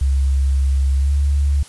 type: tone with pitch glide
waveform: sine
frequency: 67.9 to 70.91 Hz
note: C#2 to C#2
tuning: -35 to +40 cents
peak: -13 dBFS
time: 0.01-1.63 s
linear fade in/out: 5 ms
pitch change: +75 cents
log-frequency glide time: 0.98-1.12 s
effects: white hiss -42 dBFS RMS until 1.68 s + resampled to 24000 Hz